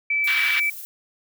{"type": "tone", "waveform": "sine", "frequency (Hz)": 2312, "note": "D7", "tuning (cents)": -28, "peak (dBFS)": -19, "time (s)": [0.1, 0.7], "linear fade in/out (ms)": 5}
{"type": "noise with tremolo", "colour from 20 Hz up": "violet", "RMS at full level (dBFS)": -35, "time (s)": [0.24, 0.85], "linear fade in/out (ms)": 0, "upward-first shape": "triangle", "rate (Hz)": 15, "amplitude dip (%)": 30}
{"type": "band-pass noise", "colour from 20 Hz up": "white", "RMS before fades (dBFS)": -26, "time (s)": [0.27, 0.6], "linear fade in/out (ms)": 5, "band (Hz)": [1400, 3200], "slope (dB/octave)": 24}
{"effects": []}